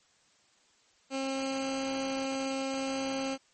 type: tone with notch filter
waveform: 15% pulse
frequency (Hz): 268.4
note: C4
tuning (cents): +44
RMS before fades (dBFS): -33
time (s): 1.1-3.38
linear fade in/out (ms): 50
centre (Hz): 980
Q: 2
effects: white hiss -66 dBFS RMS until 3.53 s + MP3 32 kbps